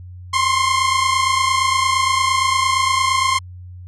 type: tone pair together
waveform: sawtooth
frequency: 1044 / 1072.7 Hz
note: C6 / C6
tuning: -4 / +43 cents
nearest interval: unison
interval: 47 cents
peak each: -14 dBFS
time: 0.33-3.39 s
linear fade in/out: 10 ms
effects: added 90 Hz sine -33 dBFS peak until 3.87 s + resampled to 22050 Hz